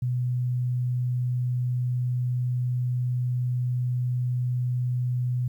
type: tone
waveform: sine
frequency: 124.3 Hz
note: B2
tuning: 12 cents sharp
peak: -23 dBFS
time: 0.02-5.48 s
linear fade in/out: 5 ms
effects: 10-bit